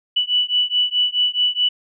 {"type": "beating tone pair", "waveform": "sine", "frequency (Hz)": [2960, 2964.7], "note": ["F#7", "F#7"], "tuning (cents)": [0, 3], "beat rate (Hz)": 4.7, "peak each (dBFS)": -19, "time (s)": [0.16, 1.69], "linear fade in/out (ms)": 10, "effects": []}